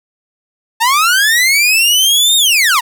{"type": "linear two-way sweep", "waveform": "sawtooth", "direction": "up then down", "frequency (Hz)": [880, 3729, 880], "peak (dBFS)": -5, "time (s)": [0.8, 2.81], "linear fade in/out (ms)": 20, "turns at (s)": 2.37, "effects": []}